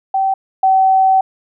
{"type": "tone pair in turn", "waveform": "sine", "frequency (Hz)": [772, 763.6], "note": ["G5", "G5"], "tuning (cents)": [-27, -46], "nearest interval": "unison", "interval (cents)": 19, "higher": "first", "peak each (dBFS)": [-12, -8], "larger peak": "second", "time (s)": [[0.14, 0.34], [0.63, 1.21]], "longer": "second", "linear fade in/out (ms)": 5, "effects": []}